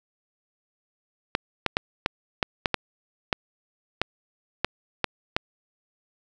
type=clicks; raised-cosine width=0.3 ms; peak=-5 dBFS; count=12; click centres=1.351 / 1.663 / 1.769 / 2.061 / 2.428 / 2.658 / 2.743 / 3.328 / 4.016 / 4.646 / 5.043 / 5.365 s; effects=none